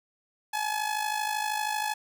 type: tone with amplitude modulation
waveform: sawtooth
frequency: 851 Hz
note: G#5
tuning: 42 cents sharp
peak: -21 dBFS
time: 0.53-1.94 s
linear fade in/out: 10 ms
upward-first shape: sine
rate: 52.8 Hz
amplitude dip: 65%
effects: none